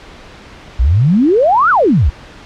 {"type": "exponential two-way sweep", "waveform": "sine", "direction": "up then down", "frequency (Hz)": [54.4, 1510, 54.4], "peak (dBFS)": -7, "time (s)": [0.79, 2.1], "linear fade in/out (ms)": 10, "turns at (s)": 1.7, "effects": ["pink hiss -36 dBFS RMS until 2.45 s", "low-pass 4000 Hz 12 dB/octave"]}